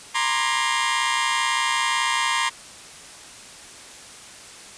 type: tone cluster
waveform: 20% pulse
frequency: 933 / 998 / 1056 / 1188 / 1650 Hz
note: A#5 / B5 / C6 / D6 / G#6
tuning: +1 / +18 / +16 / +20 / -12 cents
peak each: -20 / -27 / -19 / -25 / -26 dBFS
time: 0.14-2.5 s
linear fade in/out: 20 ms
effects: white hiss -42 dBFS RMS until 4.77 s + resampled to 22050 Hz